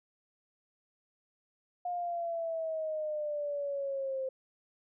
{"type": "exponential sweep", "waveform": "sine", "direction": "down", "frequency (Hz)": [715, 523.3], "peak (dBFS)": -32, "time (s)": [1.85, 4.29], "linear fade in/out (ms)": 5, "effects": []}